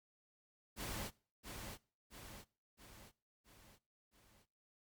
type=noise with echo; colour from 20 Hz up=pink; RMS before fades=-44 dBFS; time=0.76-1.11 s; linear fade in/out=50 ms; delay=670 ms; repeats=5; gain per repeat=-5 dB; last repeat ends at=4.46 s; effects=noise-tail reverb RT60 0.4 s tail -22 dB re dry + Opus 48 kbps